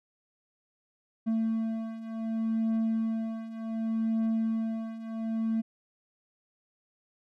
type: beating tone pair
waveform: triangle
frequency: 223.5 / 224.17 Hz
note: A3 / A3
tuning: +27 / +33 cents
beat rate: 0.67 Hz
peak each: -31 / -27 dBFS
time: 1.26-5.62 s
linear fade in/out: 20 ms
effects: none